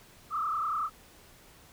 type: tone with frequency modulation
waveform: sine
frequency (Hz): 1244.5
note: D#6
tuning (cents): 0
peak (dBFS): -28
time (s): 0.3-0.9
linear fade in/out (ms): 50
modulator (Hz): 30.7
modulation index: 2.5
effects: pink hiss -56 dBFS RMS until 1.72 s